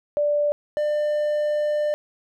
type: tone pair in turn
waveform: sine / triangle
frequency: 587.3 / 597.2 Hz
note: D5 / D5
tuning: 0 / +29 cents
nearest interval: unison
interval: 29 cents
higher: second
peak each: -18 dBFS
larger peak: neither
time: 0.17-0.52 / 0.77-1.94 s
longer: second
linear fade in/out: 0 ms
effects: none